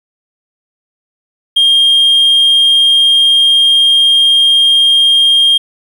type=tone; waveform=triangle; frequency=3218 Hz; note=G7; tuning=45 cents sharp; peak=-3 dBFS; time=1.56-5.58 s; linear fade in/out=10 ms; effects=tanh soft clip ceiling 0 dBFS + 7-bit